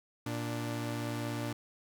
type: tone pair together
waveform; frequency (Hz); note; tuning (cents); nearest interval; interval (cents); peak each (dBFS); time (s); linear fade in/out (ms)
sawtooth; 116.54 / 294.1; A#2 / D4; 0 / +3; octave + major third; 1603; -32 / -34; 0.26-1.53; 5
effects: none